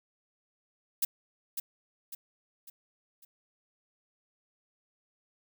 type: noise with echo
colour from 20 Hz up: violet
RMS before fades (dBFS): -27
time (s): 1.02-1.05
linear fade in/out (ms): 5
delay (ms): 550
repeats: 4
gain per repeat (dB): -7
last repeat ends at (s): 3.25
effects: none